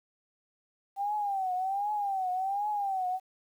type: tone with vibrato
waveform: sine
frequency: 784 Hz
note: G5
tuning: in tune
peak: -28 dBFS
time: 0.96-3.2 s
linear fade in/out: 50 ms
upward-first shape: triangle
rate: 1.3 Hz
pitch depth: 140 cents each way
effects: 10-bit